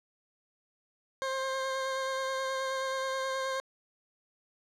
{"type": "tone with vibrato", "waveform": "20% pulse", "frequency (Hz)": 530, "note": "C5", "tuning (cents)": 22, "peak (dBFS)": -26, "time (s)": [1.22, 3.6], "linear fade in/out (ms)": 0, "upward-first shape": "sine", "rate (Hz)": 9.4, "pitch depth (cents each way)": 15, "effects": ["low-pass 7000 Hz 12 dB/octave", "10-bit"]}